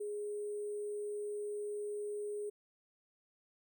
sine tone with sample-and-hold, 415.3 Hz, G#4, in tune, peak -37 dBFS, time 0-2.5 s, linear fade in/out 10 ms, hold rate 8820 Hz, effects none

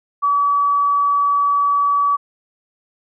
sine tone, 1143 Hz, D6, 47 cents flat, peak -13 dBFS, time 0.22-2.17 s, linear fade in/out 20 ms, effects none

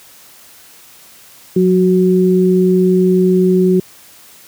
sine tone pair together, 182.08 / 370 Hz, F#3 / F#4, -28 / 0 cents, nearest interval octave, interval 1228 cents, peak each -11 dBFS, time 1.56-3.8 s, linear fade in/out 5 ms, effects white hiss -42 dBFS RMS until 4.47 s + high-pass 60 Hz 12 dB/octave

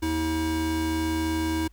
square tone pair together, 78.9 / 320 Hz, D#2 / D#4, +25 / +49 cents, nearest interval 2 octaves, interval 2424 cents, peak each -31 / -26 dBFS, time 0.02-1.68 s, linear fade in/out 10 ms, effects added 50 Hz sine -50 dBFS peak until 1.72 s + pink hiss -67 dBFS RMS until 1.72 s

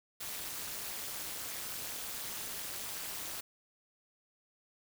white noise with amplitude modulation, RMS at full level -37 dBFS, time 0.2-3.41 s, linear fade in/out 10 ms, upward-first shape sine, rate 216 Hz, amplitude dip 95%, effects none

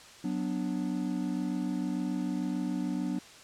triangle chord, B minor, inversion second, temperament equal, 185 / 246.9 / 293.7 Hz, F#3 / B3 / D4, 0 / 0 / 0 cents, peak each -32 dBFS, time 0.24-3.19 s, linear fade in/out 5 ms, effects white hiss -51 dBFS RMS until 3.43 s + low-pass 7000 Hz 12 dB/octave

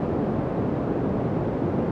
pink band-pass noise, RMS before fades -25 dBFS, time 0-1.91 s, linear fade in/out 2 ms, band 140 to 520 Hz, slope 12 dB/octave, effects none

